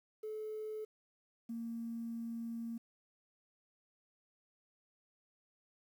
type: tone pair in turn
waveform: triangle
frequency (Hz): 431.6 / 230.6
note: A4 / A#3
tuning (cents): -33 / -19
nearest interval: major seventh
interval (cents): 1086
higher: first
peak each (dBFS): -36 / -35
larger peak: second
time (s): 0.23-0.85 / 1.49-2.78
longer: second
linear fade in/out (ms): 10
effects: tanh soft clip ceiling -37 dBFS + 11-bit